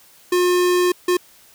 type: tone bursts at uneven times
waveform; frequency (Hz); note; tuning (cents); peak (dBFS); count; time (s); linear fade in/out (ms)
square; 358.1; F4; +43; -15; 2; 0.32-0.92 / 1.08-1.17; 5
effects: white hiss -50 dBFS RMS until 1.54 s